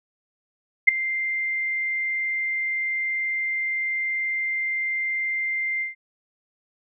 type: tone with ADSR envelope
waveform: sine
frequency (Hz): 2093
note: C7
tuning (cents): 0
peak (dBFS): -6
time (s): 0.87-5.95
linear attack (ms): 15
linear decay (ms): 8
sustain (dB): -17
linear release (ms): 140
effects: none